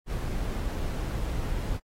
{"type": "noise", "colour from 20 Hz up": "brown", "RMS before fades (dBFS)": -30, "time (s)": [0.06, 1.8], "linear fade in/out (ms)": 50, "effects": ["AAC 48 kbps"]}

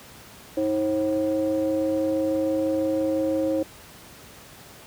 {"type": "ring-modulated tone", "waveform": "triangle", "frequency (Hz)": 110, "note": "A2", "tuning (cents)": 0, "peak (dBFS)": -16, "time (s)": [0.57, 3.63], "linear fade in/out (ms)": 5, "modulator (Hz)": 427, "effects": ["pink hiss -46 dBFS RMS until 4.86 s", "high-pass 60 Hz 12 dB/octave"]}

